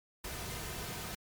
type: noise with comb filter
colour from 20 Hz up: pink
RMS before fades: -41 dBFS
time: 0.24-1.15 s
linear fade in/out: 5 ms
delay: 3.6 ms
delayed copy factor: -0.5
effects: MP3 96 kbps